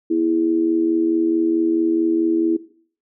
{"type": "tone with amplitude modulation", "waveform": "sine", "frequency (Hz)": 329.6, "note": "E4", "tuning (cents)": 0, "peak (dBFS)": -12, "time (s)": [0.1, 2.57], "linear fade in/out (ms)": 10, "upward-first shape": "sine", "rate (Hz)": 84.6, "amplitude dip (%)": 70, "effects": ["noise-tail reverb RT60 0.5 s tail -17 dB re dry"]}